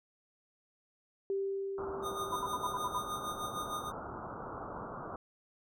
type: tone with exponential decay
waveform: sine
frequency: 391.8 Hz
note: G4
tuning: 1 cent flat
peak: -30 dBFS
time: 1.3-4.52 s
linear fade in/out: 1 ms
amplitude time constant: 700 ms
type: low-pass noise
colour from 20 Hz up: white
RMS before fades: -43 dBFS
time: 1.78-5.16 s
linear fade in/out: 2 ms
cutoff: 1400 Hz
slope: 96 dB/octave
type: tone with tremolo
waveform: square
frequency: 1226 Hz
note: D#6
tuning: 26 cents flat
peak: -36 dBFS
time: 2.02-3.92 s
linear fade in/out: 50 ms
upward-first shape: sine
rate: 6.5 Hz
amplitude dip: 65%
type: tone bursts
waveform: sine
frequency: 1000 Hz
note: B5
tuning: 21 cents sharp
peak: -32 dBFS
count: 7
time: 2.32-2.984 s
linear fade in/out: 5 ms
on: 40 ms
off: 64 ms
effects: none